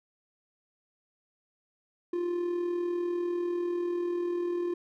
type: tone with amplitude modulation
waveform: triangle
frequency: 350 Hz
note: F4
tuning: 4 cents sharp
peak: -24 dBFS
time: 2.13-4.74 s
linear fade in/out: 5 ms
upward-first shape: sine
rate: 40.1 Hz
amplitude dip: 45%
effects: none